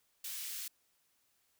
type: high-pass noise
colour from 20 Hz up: white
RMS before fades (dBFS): -42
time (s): 0.24-0.68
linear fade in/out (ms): 5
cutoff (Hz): 2300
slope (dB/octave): 12
effects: white hiss -75 dBFS RMS until 1.59 s